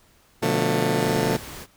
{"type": "chord", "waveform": "15% pulse", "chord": "B half-diminished seventh", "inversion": "none", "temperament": "just", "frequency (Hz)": [123.47, 148.16, 177.8, 222.2], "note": ["B2", "D3", "F3", "A3"], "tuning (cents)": [0, 16, 31, 17], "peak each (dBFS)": -20, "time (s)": [0.42, 1.37], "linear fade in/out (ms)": 10}
{"type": "noise", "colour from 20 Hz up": "pink", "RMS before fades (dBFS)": -38, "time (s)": [0.97, 1.67], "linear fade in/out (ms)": 50}
{"effects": ["pink hiss -58 dBFS RMS until 1.76 s"]}